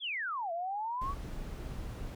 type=exponential two-way sweep; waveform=sine; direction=down then up; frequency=3520 to 659.3 to 1162 Hz; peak=-33 dBFS; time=0-1.15 s; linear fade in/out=50 ms; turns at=0.52 s
type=noise; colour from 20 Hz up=brown; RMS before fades=-40 dBFS; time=1.01-2.15 s; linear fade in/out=5 ms
effects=none